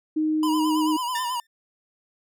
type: tone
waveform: sine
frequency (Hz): 310.3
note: D#4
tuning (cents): -5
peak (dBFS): -20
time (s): 0.16-0.97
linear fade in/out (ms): 10
type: tone with vibrato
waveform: square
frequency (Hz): 985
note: B5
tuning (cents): -5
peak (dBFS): -26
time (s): 0.43-1.4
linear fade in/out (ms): 2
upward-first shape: sine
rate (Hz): 9.2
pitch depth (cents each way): 71
type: tone with exponential decay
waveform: sawtooth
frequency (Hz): 1794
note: A6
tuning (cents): +33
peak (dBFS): -23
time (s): 1.15-1.47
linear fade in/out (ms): 5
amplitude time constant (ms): 69
effects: none